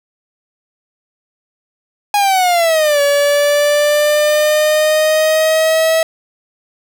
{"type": "exponential two-way sweep", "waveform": "45% pulse", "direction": "down then up", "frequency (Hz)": [830.6, 569, 648], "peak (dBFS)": -10, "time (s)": [2.14, 6.03], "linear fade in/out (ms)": 2, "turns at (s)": 3.01, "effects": []}